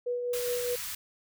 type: tone with tremolo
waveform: sine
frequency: 488.1 Hz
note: B4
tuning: 20 cents flat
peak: -27 dBFS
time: 0.06-0.76 s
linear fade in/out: 10 ms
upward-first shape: triangle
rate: 4.9 Hz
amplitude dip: 40%
type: band-stop noise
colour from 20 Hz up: white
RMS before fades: -37 dBFS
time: 0.33-0.95 s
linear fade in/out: 5 ms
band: 150 to 1100 Hz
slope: 24 dB/octave
effects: none